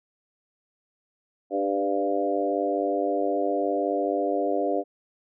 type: harmonic tone with a mistuned harmonic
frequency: 99.2 Hz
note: G2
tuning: 21 cents sharp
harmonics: 3 / 4 / 5 / 6 / 7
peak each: -29 / -29 / -29 / -29 / -29 dBFS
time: 1.5-4.84 s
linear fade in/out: 50 ms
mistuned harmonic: 5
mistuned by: +16 cents
effects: none